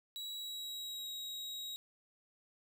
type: tone with pitch glide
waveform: 40% pulse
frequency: 3892 to 3814 Hz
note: B7 to A#7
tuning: -26 to +39 cents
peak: -40 dBFS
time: 0.16-1.76 s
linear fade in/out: 0 ms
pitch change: -35 cents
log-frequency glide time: 0.36-1.12 s
effects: none